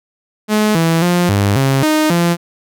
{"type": "tone with pitch steps", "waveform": "sawtooth", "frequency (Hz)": [213, 164.7, 176.2, 100.7, 135.4, 309, 171.6], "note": ["G#3", "E3", "F3", "G2", "C#3", "D#4", "F3"], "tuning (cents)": [44, -1, 16, 47, -40, -12, -30], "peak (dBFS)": -7, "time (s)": [0.48, 2.37], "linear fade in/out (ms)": 50, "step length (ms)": 270, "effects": []}